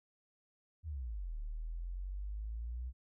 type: exponential two-way sweep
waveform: sine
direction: down then up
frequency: 84.9 to 36.71 to 63.3 Hz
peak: -38 dBFS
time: 0.83-2.93 s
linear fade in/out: 50 ms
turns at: 1.38 s
effects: none